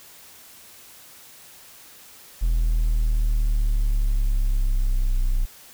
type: linear sweep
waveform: triangle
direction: down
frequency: 41.12 to 30.73 Hz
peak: -15 dBFS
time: 2.41-5.46 s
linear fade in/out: 20 ms
effects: tanh soft clip ceiling -11 dBFS + white hiss -47 dBFS RMS until 5.73 s